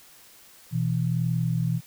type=tone pair together; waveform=sine; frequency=123.47 / 164.81 Hz; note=B2 / E3; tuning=0 / 0 cents; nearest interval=perfect fourth; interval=500 cents; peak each=-25 dBFS; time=0.71-1.81 s; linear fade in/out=50 ms; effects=white hiss -52 dBFS RMS until 1.86 s